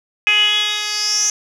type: tone with band-pass filter sweep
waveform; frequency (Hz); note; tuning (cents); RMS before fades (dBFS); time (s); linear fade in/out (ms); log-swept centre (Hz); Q
10% pulse; 419.4; G#4; +17; -17; 0.27-1.3; 0; 2600 to 6200; 9.5
effects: none